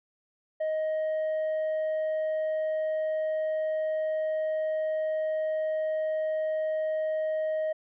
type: tone with tanh clipping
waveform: sine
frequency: 626 Hz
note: D#5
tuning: 10 cents sharp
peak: -27 dBFS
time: 0.6-7.73 s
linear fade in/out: 10 ms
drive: 3 dB
effects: none